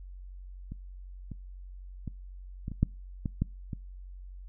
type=clicks; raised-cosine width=5 ms; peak=-27 / -26 / -23 / -23 / -26 / -10 / -18 / -14 / -22 dBFS; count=9; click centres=0.72 / 1.317 / 2.077 / 2.681 / 2.717 / 2.83 / 3.258 / 3.42 / 3.732 s; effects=noise-tail reverb RT60 0.3 s tail -26 dB re dry + added 46 Hz sine -42 dBFS peak until 4.48 s